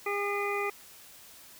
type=harmonic tone; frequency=405.7 Hz; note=G#4; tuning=41 cents flat; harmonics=1 / 2 / 3 / 5 / 6; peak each=-32 / -37 / -35 / -36 / -37 dBFS; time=0.06-0.7 s; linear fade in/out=5 ms; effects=white hiss -52 dBFS RMS until 1.59 s